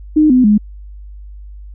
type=tone with pitch steps; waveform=sine; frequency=306.5 / 253.3 / 209.3 Hz; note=D#4 / B3 / G#3; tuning=-26 / +44 / +14 cents; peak=-6 dBFS; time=0.16-0.58 s; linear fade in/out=10 ms; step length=140 ms; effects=added 50 Hz sine -30 dBFS peak until 1.74 s